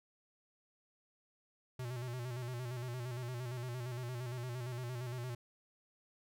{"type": "tone with vibrato", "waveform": "square", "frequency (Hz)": 123.47, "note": "B2", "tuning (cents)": 0, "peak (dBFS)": -40, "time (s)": [1.79, 5.35], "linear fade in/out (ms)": 5, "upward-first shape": "square", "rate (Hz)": 8.7, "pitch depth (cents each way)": 59, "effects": []}